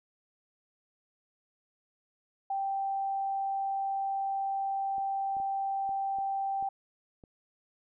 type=tone; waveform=sine; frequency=783 Hz; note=G5; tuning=2 cents flat; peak=-29 dBFS; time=2.5-6.69 s; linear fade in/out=5 ms
type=clicks; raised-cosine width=2 ms; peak=-38 dBFS; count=7; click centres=4.982 / 5.368 / 5.401 / 5.892 / 6.186 / 6.626 / 7.238 s
effects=none